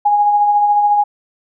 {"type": "tone with tremolo", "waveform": "sine", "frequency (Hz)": 826, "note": "G#5", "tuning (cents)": -10, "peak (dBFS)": -8, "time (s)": [0.05, 1.04], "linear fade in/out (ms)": 10, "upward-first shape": "sine", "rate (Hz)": 14, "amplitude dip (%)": 35, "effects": []}